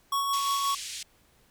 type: tone with tremolo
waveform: square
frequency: 1112 Hz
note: C#6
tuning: 5 cents sharp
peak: -25 dBFS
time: 0.12-0.75 s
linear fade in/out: 5 ms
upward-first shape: sine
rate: 5.7 Hz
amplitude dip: 30%
type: band-pass noise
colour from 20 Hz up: white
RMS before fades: -38 dBFS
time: 0.33-1.03 s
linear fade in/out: 5 ms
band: 2300 to 8000 Hz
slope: 24 dB/octave
effects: pink hiss -63 dBFS RMS until 1.5 s